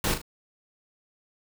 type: noise with echo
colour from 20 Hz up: pink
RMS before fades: -26 dBFS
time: 0.04-0.14 s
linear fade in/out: 2 ms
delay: 38 ms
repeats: 2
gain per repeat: -8 dB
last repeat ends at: 0.216 s
effects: none